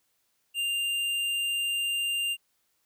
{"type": "tone with hard clipping", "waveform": "sine", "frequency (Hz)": 2794, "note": "F7", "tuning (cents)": 0, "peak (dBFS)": -28, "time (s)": [0.54, 2.37], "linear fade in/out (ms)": 50, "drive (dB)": 10, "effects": ["white hiss -73 dBFS RMS until 2.85 s"]}